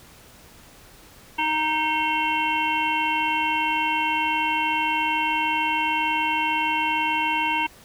harmonic tone with a mistuned harmonic, 311.1 Hz, D#4, in tune, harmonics 1 / 3 / 5 / 7 / 9 / 10, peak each -33 / -23 / -34 / -30 / -26 / -33 dBFS, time 1.38-7.67 s, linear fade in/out 10 ms, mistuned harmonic 9, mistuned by -47 cents, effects pink hiss -49 dBFS RMS until 7.84 s

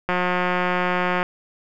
click train, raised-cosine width 0.5 ms, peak -7 dBFS, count 206, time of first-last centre 0.09-1.229 s, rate 180 Hz, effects none

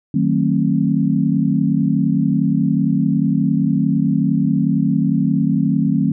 sine chord, D# diminished seventh, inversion none, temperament just, 155.56 / 186.68 / 224 / 268.8 Hz, D#3 / F#3 / A3 / C4, 0 / +16 / +31 / +47 cents, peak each -19 dBFS, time 0.14-6.12 s, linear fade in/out 5 ms, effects none

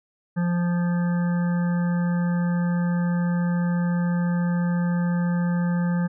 harmonic tone with a mistuned harmonic, 174.61 Hz, F3, in tune, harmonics 1 / 3 / 5 / 7 / 9 / 10, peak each -20 / -36 / -38 / -41 / -39 / -43 dBFS, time 0.36-6.08 s, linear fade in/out 20 ms, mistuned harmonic 10, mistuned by -16 cents, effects none

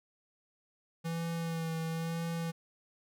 square tone with vibrato, 164.81 Hz, E3, in tune, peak -34 dBFS, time 1.04-2.52 s, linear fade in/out 20 ms, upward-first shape sine, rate 1 Hz, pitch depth 24 cents each way, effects none

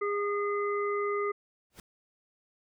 harmonic tone, 408.7 Hz, G#4, 28 cents flat, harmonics 1 / 3 / 5, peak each -29 / -33 / -39 dBFS, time 0.01-1.32 s, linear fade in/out 10 ms
pink noise with exponential growth, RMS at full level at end -44 dBFS, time 1.7-1.8 s, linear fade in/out 2 ms, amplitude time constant 21 ms
effects none

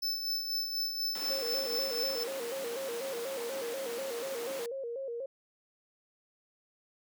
square tone with tremolo, 5274 Hz, E8, in tune, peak -30 dBFS, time 0.02-2.24 s, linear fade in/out 10 ms, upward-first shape sine, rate 4.1 Hz, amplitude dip 50%
pink high-pass noise, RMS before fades -43 dBFS, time 1.15-4.66 s, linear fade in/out 2 ms, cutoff 240 Hz, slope 24 dB/octave
sine tone with vibrato, 504 Hz, B4, 35 cents sharp, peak -35 dBFS, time 1.3-5.26 s, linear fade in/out 5 ms, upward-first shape square, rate 4.1 Hz, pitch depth 120 cents each way
effects none

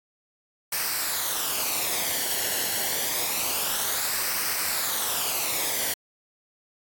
white noise with flanger, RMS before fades -27 dBFS, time 0.72-5.94 s, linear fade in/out 5 ms, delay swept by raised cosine 0.28 to 0.83 ms, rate 0.27 Hz, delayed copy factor -0.55, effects AAC 64 kbps

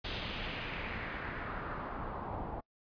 pink noise with low-pass filter sweep, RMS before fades -40 dBFS, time 0.04-2.61 s, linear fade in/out 10 ms, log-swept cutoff 3800 to 800 Hz, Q 2.3, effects noise-tail reverb RT60 0.1 s tail -26 dB re dry + resampled to 11025 Hz

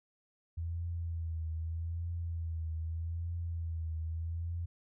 sine tone with vibrato, 82.8 Hz, E2, 8 cents sharp, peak -34 dBFS, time 0.57-4.66 s, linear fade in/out 10 ms, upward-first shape triangle, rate 0.81 Hz, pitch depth 59 cents each way, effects none

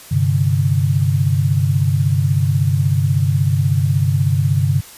sine chord, G suspended fourth, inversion none, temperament just, 98 / 130.67 / 147 Hz, G2 / C3 / D3, 0 / -2 / +2 cents, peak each -17 dBFS, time 0.11-4.81 s, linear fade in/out 10 ms, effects white hiss -39 dBFS RMS until 4.97 s + resampled to 32000 Hz

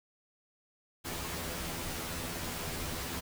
pink noise with comb filter, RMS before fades -38 dBFS, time 1.04-3.21 s, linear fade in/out 20 ms, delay 12 ms, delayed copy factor +1, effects none

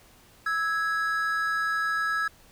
triangle tone pair together, 1309.1 / 1661.2 Hz, E6 / G#6, -12 / 0 cents, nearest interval major third, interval 412 cents, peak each -26 / -25 dBFS, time 0.46-2.28 s, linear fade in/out 5 ms, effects pink hiss -56 dBFS RMS until 2.51 s

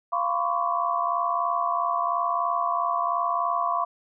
sine tone cluster, 692 / 1005 / 1086 / 1149 Hz, F5 / B5 / C#6 / D6, -16 / +30 / -36 / -38 cents, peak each -28 dBFS, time 0.12-3.85 s, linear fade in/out 10 ms, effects none

